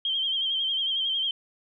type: tone with vibrato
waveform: sine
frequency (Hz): 3170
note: G7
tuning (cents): +19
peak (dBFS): -24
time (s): 0.05-1.31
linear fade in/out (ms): 2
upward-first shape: sine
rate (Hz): 11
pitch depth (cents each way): 53
effects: none